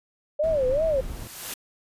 sine tone with vibrato, 573 Hz, D5, 43 cents flat, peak -20 dBFS, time 0.39-1.01 s, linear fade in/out 10 ms, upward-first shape sine, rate 2.7 Hz, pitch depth 220 cents each way
brown noise, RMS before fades -34 dBFS, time 0.43-1.28 s, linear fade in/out 10 ms
white noise with exponential growth, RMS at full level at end -31 dBFS, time 0.66-1.54 s, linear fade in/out 5 ms, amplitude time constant 190 ms
effects resampled to 32000 Hz

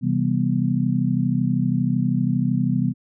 sine chord, C major seventh, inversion none, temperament just, 130.81 / 163.52 / 196.22 / 245.3 Hz, C3 / E3 / G3 / B3, 0 / -14 / +2 / -12 cents, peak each -23 / -24 / -24 / -23 dBFS, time 0.01-2.94 s, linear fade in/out 50 ms, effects none

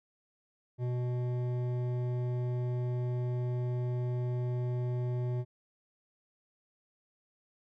sine tone with hard clipping, 123.47 Hz, B2, in tune, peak -32 dBFS, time 0.78-5.45 s, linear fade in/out 50 ms, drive 11 dB, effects none

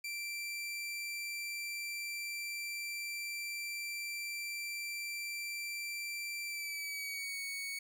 sawtooth tone with pitch glide, 2348 to 2228 Hz, D7 to C#7, -1 to +8 cents, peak -35 dBFS, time 0.04-7.79 s, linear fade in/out 5 ms, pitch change -91 cents, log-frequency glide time 6.44-7.38 s, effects none

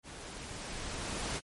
pink noise with level ramp, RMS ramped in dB -47 to -35 dBFS, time 0.03-1.41 s, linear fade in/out 50 ms, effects low-pass 12000 Hz 12 dB/octave + MP3 48 kbps

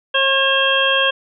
harmonic tone, 540 Hz, C#5, 45 cents flat, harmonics 1 / 2 / 3 / 5 / 6, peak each -20 / -22 / -19 / -20 / -18 dBFS, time 0.14-1.11 s, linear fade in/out 10 ms, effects none

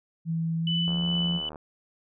sine tone with pitch glide, 164 to 172.45 Hz, E3 to F3, -9 to -22 cents, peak -25 dBFS, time 0.25-1.41 s, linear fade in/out 50 ms, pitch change +87 cents, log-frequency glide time 0.59-0.97 s
sine tone with tremolo, 2990 Hz, F#7, 17 cents sharp, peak -26 dBFS, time 0.67-1.49 s, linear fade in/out 2 ms, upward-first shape sine, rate 2.4 Hz, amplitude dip 35%
click train, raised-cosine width 1 ms, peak -27 dBFS, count 53, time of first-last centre 0.88-1.558 s, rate 76.7 Hz
effects none

